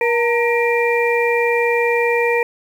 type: harmonic tone with a mistuned harmonic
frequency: 475 Hz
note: A#4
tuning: 33 cents sharp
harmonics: 1 / 2 / 4 / 5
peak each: -16 / -22 / -23 / -21 dBFS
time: 0.01-2.43 s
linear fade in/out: 2 ms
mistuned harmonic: 2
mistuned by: -63 cents
effects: 7-bit